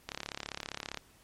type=click train; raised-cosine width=0.2 ms; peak=-19 dBFS; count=32; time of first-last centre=0.09-0.973 s; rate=35.1 Hz; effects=pink hiss -62 dBFS RMS until 1.23 s + MP3 64 kbps